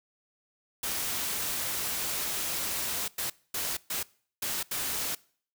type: noise bursts at uneven times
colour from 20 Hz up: white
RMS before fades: -32 dBFS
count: 6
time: 0.83-3.08 / 3.18-3.3 / 3.54-3.77 / 3.9-4.03 / 4.42-4.63 / 4.71-5.15 s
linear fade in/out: 5 ms
effects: noise-tail reverb RT60 0.5 s tail -23 dB re dry

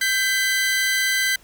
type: tone pair together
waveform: sawtooth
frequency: 1568 / 2011 Hz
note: G6 / B6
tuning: 0 / +31 cents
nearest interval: major third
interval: 431 cents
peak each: -18 dBFS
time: 0.01-1.36 s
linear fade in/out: 5 ms
effects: pink hiss -52 dBFS RMS until 1.43 s

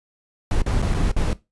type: noise with dropouts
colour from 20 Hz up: brown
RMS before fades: -19 dBFS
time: 0.51-1.33 s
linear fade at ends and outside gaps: 1 ms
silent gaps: 0.619-0.662 / 0.818-0.824 / 0.941-0.945 / 1.116-1.165 s
effects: noise-tail reverb RT60 0.2 s tail -17 dB re dry + resampled to 24000 Hz

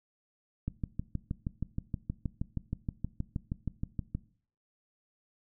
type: click train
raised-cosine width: 5 ms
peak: -20 dBFS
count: 23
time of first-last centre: 0.68-4.15 s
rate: 6.34 Hz
effects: noise-tail reverb RT60 0.5 s tail -19 dB re dry

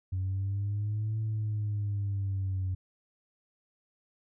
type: linear two-way sweep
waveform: sine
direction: up then down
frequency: 92.5 to 110 to 92.5 Hz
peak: -27 dBFS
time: 0.12-2.75 s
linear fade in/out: 10 ms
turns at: 1.19 s
effects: tanh soft clip ceiling -26 dBFS

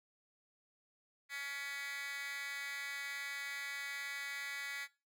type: tone with high-pass filter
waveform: 10% pulse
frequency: 281.1 Hz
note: C#4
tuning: 24 cents sharp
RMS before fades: -43 dBFS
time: 1.29-4.88 s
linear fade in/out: 50 ms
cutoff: 2100 Hz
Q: 4.3
effects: noise-tail reverb RT60 0.3 s tail -19 dB re dry

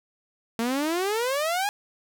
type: exponential sweep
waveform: sawtooth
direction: up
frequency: 223.4 to 840 Hz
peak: -20 dBFS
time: 0.59-1.69 s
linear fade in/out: 0 ms
effects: none

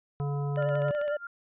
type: harmonic tone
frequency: 142.7 Hz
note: D3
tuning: 49 cents flat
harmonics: 1 / 3 / 5 / 7 / 9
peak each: -28 / -38 / -42 / -45 / -47 dBFS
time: 0.2-0.91 s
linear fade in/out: 0 ms
type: click train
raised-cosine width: 0.3 ms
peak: -29 dBFS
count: 9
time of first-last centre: 0.56-1.079 s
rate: 15.4 Hz
type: tone with vibrato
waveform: triangle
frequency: 588 Hz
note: D5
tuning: 2 cents sharp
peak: -25 dBFS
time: 0.57-1.17 s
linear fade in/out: 5 ms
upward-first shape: sine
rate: 11 Hz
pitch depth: 33 cents each way
type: tone with tremolo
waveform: sine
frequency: 1396.9 Hz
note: F6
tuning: in tune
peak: -35 dBFS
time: 0.58-1.27 s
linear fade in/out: 2 ms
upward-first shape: sine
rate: 7.8 Hz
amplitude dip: 85%
effects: resampled to 8000 Hz

